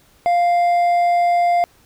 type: tone with hard clipping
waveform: triangle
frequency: 698.5 Hz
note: F5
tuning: in tune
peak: -14 dBFS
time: 0.26-1.64 s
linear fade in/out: 0 ms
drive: 7 dB
effects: pink hiss -54 dBFS RMS until 1.85 s